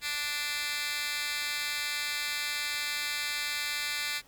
10% pulse tone with high-pass filter, 293.7 Hz, D4, in tune, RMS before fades -33 dBFS, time 0.01-4.22 s, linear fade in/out 50 ms, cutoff 2600 Hz, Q 2.7, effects pink hiss -60 dBFS RMS until 4.27 s

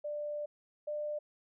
sine tone pair in turn, 592 / 596.8 Hz, D5 / D5, +14 / +28 cents, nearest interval unison, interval 14 cents, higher second, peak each -35 / -34 dBFS, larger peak second, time 0.04-0.46 / 0.87-1.19 s, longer first, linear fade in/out 10 ms, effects none

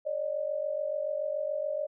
sine tone pair together, 560 / 607 Hz, C#5 / D#5, +18 / -43 cents, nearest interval minor second, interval 139 cents, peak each -33 / -31 dBFS, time 0.05-1.87 s, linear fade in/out 20 ms, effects none

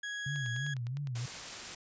35% pulse tone, 1661.2 Hz, G#6, in tune, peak -35 dBFS, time 0.03-0.74 s, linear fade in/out 5 ms
sine tone with vibrato, 131 Hz, C3, 2 cents sharp, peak -34 dBFS, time 0.26-1.26 s, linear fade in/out 5 ms, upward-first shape sine, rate 3 Hz, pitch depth 180 cents each way
click train, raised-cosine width 0.2 ms, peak -32 dBFS, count 10, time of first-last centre 0.36-1.276 s, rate 9.83 Hz
white noise, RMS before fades -42 dBFS, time 1.15-1.75 s, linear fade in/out 5 ms
effects resampled to 16000 Hz

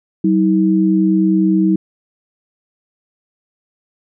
sine tone pair together, 190 / 319.5 Hz, F#3 / D#4, +46 / +46 cents, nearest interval major sixth, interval 900 cents, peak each -13 dBFS, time 0.24-1.76 s, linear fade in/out 5 ms, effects none

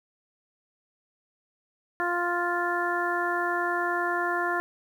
harmonic tone, 349.6 Hz, F4, 2 cents sharp, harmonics 1 / 2 / 3 / 4 / 5, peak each -31 / -31 / -31 / -31 / -31 dBFS, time 2-4.6 s, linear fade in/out 0 ms, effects 9-bit

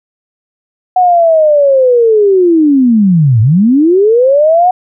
sine linear two-way sweep, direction down then up, 742 to 103.83 to 742 Hz, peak -4 dBFS, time 0.96-4.71 s, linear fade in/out 5 ms, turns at 3.41 s, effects none

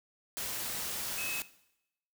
sine tone in noise, 2580 Hz, E7, 38 cents flat, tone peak -37 dBFS, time 1.18-1.4 s, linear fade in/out 0 ms, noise white, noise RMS -37 dBFS, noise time 0.37-1.42 s, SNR -3 dB, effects noise-tail reverb RT60 0.8 s tail -17 dB re dry

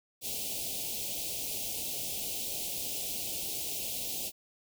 white band-stop noise, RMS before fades -36 dBFS, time 0.21-4.32 s, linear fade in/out 50 ms, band 780 to 2500 Hz, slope 48 dB/octave, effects none

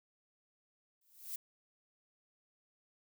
violet noise with exponential growth, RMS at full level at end -38 dBFS, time 1.01-1.36 s, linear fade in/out 5 ms, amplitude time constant 74 ms, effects none

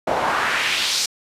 pink noise with band-pass filter sweep, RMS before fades -21 dBFS, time 0.07-1.06 s, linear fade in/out 5 ms, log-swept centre 620 to 5800 Hz, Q 1.8, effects resampled to 32000 Hz

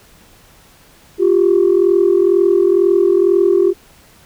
sine tone pair together, 351.8 / 393.9 Hz, F4 / G4, +13 / +8 cents, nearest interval major second, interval 195 cents, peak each -11 dBFS, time 1.18-3.74 s, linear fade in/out 50 ms, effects tanh soft clip ceiling -3 dBFS + pink hiss -47 dBFS RMS until 4.25 s

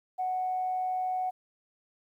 sine tone with amplitude modulation, 740 Hz, F#5, in tune, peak -26 dBFS, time 0.18-1.31 s, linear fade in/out 20 ms, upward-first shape sine, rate 133 Hz, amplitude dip 25%, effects tanh soft clip ceiling -22 dBFS + 11-bit

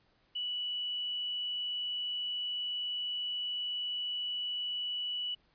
sine tone, 2953 Hz, F#7, 4 cents flat, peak -33 dBFS, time 0.35-5.35 s, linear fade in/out 10 ms, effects pink hiss -70 dBFS RMS until 5.54 s + resampled to 11025 Hz

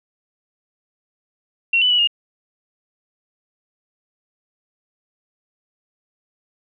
sine tone with pitch steps, 2734 / 2988 / 2941 / 2842 Hz, F7 / F#7 / F#7 / F7, -37 / +16 / -11 / +30 cents, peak -13 dBFS, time 1.73-2.074 s, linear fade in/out 5 ms, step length 86 ms, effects none

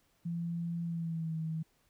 sine tone with pitch glide, 169.6 to 160.08 Hz, E3 to D#3, +50 to +50 cents, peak -33 dBFS, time 0.25-1.63 s, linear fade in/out 10 ms, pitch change -100 cents, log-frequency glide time 0.84-1.36 s, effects pink hiss -72 dBFS RMS until 1.89 s

